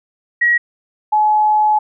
sine tone pair in turn, 1907 / 851.3 Hz, A#6 / G#5, +39 / +43 cents, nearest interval octave + major second, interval 1396 cents, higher first, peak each -10 dBFS, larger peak neither, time 0.41-0.58 / 1.12-1.79 s, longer second, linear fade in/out 10 ms, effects none

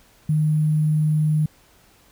sine tone with sample-and-hold, 153.5 Hz, D#3, 23 cents flat, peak -16 dBFS, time 0.29-1.46 s, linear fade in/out 5 ms, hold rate 11025 Hz, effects pink hiss -55 dBFS RMS until 2.11 s

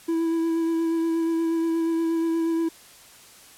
triangle tone with vibrato, 329.6 Hz, E4, in tune, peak -19 dBFS, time 0.08-2.69 s, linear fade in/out 10 ms, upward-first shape sine, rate 8.4 Hz, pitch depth 16 cents each way, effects white hiss -49 dBFS RMS until 3.57 s + low-pass 12000 Hz 12 dB/octave

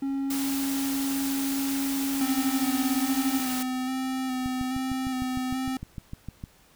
triangle tone, 273.4 Hz, C#4, 24 cents flat, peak -24 dBFS, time 0.02-3.4 s, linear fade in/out 5 ms
white noise, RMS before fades -34 dBFS, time 0.3-3.63 s, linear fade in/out 5 ms
square tone with vibrato, 258.5 Hz, C4, 21 cents flat, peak -28 dBFS, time 2.21-5.77 s, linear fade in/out 2 ms, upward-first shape square, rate 1.2 Hz, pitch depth 17 cents each way
click train, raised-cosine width 5 ms, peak -23 dBFS, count 14, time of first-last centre 4.46-6.439 s, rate 6.57 Hz
effects pink hiss -58 dBFS RMS until 6.75 s

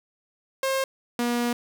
sawtooth tone pair in turn, 534 / 239.9 Hz, C5 / A#3, +35 / +50 cents, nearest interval octave + major second, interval 1385 cents, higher first, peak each -19 dBFS, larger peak neither, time 0.63-0.84 / 1.19-1.53 s, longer second, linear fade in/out 2 ms, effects none

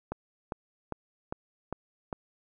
click train, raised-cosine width 1 ms, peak -19 dBFS, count 6, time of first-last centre 0.12-2.128 s, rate 2.49 Hz, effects none

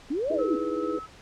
sine linear two-way sweep, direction up then down, 255.7 to 658 to 255.7 Hz, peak -25 dBFS, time 0.1-0.56 s, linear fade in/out 10 ms, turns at 0.33 s
sine chord, E major seventh, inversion third, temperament equal, 311.1 / 329.6 / 415.3 / 493.9 Hz, D#4 / E4 / G#4 / B4, 0 / 0 / 0 / 0 cents, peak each -32 dBFS, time 0.3-0.99 s, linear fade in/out 5 ms
sine tone with tremolo, 1296 Hz, E6, 30 cents flat, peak -35 dBFS, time 0.38-1.07 s, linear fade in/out 20 ms, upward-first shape triangle, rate 2.4 Hz, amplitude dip 35%
effects pink hiss -50 dBFS RMS until 1.21 s + low-pass 6000 Hz 12 dB/octave

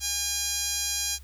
10% pulse tone with band-pass filter, 811 Hz, G#5, 41 cents flat, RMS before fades -29 dBFS, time 0-1.19 s, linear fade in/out 50 ms, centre 7500 Hz, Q 5.1, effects added 68 Hz sine -44 dBFS peak until 1.23 s + white hiss -58 dBFS RMS until 1.23 s

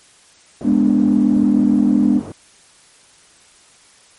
pink band-pass noise, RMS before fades -32 dBFS, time 0.61-2.32 s, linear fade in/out 0 ms, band 120 to 630 Hz, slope 12 dB/octave
sine chord, G# diminished, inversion none, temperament equal, 207.7 / 246.9 / 293.7 Hz, G#3 / B3 / D4, 0 / 0 / 0 cents, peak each -15 / -15 / -16 dBFS, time 0.63-2.22 s, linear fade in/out 50 ms
effects white hiss -49 dBFS RMS until 4.18 s + MP3 48 kbps

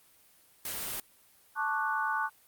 white noise, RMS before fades -36 dBFS, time 0.65-1 s, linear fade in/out 2 ms
sine chord, D major seventh, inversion second, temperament equal with one note detuned, 880 / 1108.7 / 1178.1 / 1480 Hz, A5 / C#6 / D6 / F#6, 0 / 0 / +5 / 0 cents, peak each -33 / -35 / -36 / -32 dBFS, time 1.55-2.3 s, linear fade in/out 50 ms
effects white hiss -62 dBFS RMS until 2.47 s + Opus 32 kbps

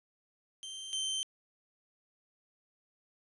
sawtooth tone pair in turn, 3136 / 3113 Hz, G7 / G7, 0 / -13 cents, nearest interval unison, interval 13 cents, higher first, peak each -38 / -29 dBFS, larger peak second, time 0.63-0.93 / 0.93-1.23 s, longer neither, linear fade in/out 0 ms, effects resampled to 24000 Hz + 11-bit

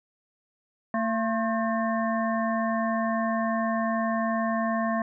harmonic tone with a mistuned harmonic, 225.7 Hz, A3, 44 cents sharp, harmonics 1 / 3 / 5 / 7 / 8, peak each -27 / -28 / -31 / -42 / -35 dBFS, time 0.94-5.02 s, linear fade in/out 2 ms, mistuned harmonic 5, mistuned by -82 cents, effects none

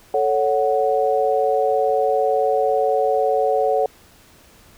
sine chord, F# minor, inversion first, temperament equal with one note detuned, 440 / 557.9 / 740 Hz, A4 / C#5 / F#5, 0 / +11 / 0 cents, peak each -20 dBFS, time 0.14-3.86 s, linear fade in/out 2 ms, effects pink hiss -50 dBFS RMS until 4.77 s

